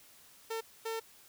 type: tone bursts at uneven times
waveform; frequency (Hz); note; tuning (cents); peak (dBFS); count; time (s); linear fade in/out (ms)
sawtooth; 450; A4; +39; -31; 2; 0.5-0.61 / 0.85-1; 10
effects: white hiss -59 dBFS RMS until 1.28 s